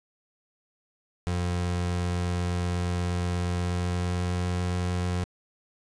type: tone with pitch glide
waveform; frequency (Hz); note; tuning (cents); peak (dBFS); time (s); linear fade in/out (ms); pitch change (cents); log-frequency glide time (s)
30% pulse; 88.3 to 89.33; F2 to F2; +20 to +40; -23; 1.27-5.24; 0; +20; 3.5-4.51
effects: resampled to 22050 Hz + 10-bit